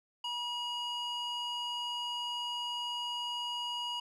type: tone with band-pass filter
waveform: square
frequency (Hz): 962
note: B5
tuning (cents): -46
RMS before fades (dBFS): -37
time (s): 0.24-4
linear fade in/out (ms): 5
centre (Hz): 2600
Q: 1.9
effects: none